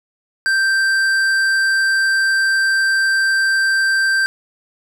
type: tone with tanh clipping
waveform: sine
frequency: 1568 Hz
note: G6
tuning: in tune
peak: -15 dBFS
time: 0.46-4.26 s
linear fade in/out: 0 ms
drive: 12 dB
effects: none